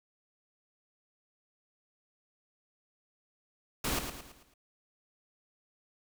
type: noise with echo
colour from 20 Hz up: pink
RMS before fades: -32 dBFS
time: 3.84-3.99 s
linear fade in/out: 5 ms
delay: 110 ms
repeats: 5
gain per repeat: -7 dB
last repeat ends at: 4.54 s
effects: none